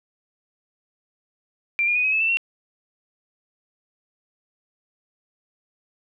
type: tone with pitch steps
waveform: sine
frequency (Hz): 2366 / 2423 / 2481 / 2540 / 2601 / 2663 / 2727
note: D7 / D#7 / D#7 / D#7 / E7 / E7 / F7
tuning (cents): +12 / -47 / -6 / +35 / -24 / +17 / -42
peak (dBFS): -18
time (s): 1.79-2.371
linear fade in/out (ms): 0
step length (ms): 83
effects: none